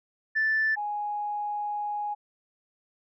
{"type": "tone pair in turn", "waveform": "sine", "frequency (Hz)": [1760, 830.6], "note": ["A6", "G#5"], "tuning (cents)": [0, 0], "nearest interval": "octave + minor second", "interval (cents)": 1300, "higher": "first", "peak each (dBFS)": [-21, -28], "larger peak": "first", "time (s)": [[0.35, 0.76], [0.76, 2.15]], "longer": "second", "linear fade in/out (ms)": 20, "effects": ["tanh soft clip ceiling -18 dBFS"]}